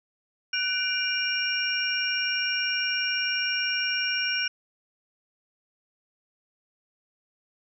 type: tone cluster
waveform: sine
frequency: 1501 / 2372 / 2840 / 5560 Hz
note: F#6 / D7 / F7 / F8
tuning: +24 / +17 / +28 / -9 cents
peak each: -30 dBFS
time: 0.53-4.48 s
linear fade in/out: 5 ms
effects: none